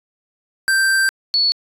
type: tone pair in turn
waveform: square / sine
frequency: 1568 / 4420 Hz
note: G6 / C#8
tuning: 0 / -6 cents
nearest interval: octave + tritone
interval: 1794 cents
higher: second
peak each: -14 / -13 dBFS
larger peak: second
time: 0.68-1.09 / 1.34-1.52 s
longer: first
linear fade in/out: 0 ms
effects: resampled to 32000 Hz